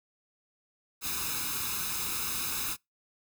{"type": "noise with comb filter", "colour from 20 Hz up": "white", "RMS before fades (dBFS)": -33, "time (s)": [1.01, 2.77], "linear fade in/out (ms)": 50, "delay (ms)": 0.78, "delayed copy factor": 0.75, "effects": ["noise-tail reverb RT60 0.2 s tail -26 dB re dry"]}